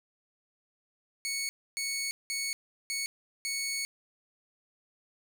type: tone bursts at uneven times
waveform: 15% pulse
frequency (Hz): 2217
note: C#7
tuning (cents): 0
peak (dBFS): -25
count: 5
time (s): 1.25-1.49 / 1.77-2.11 / 2.3-2.53 / 2.9-3.06 / 3.45-3.85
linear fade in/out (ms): 0
effects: none